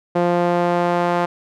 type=tone with band-pass filter sweep; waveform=sawtooth; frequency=174.61 Hz; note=F3; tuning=in tune; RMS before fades=-18 dBFS; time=0.15-1.26 s; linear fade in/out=10 ms; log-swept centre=560 to 840 Hz; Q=1.2; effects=none